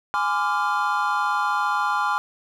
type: chord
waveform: triangle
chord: D half-diminished seventh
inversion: second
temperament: equal with one note detuned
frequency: 830.6 / 1019.7 / 1174.7 / 1396.9 Hz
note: Ab5 / C6 / D6 / F6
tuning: 0 / -45 / 0 / 0 cents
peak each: -24 dBFS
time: 0.14-2.18 s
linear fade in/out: 0 ms
effects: none